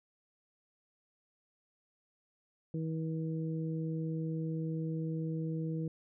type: harmonic tone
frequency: 160.4 Hz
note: E3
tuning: 47 cents flat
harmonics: 1 / 2 / 3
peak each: -34 / -40 / -44 dBFS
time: 2.74-5.88 s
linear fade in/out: 2 ms
effects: none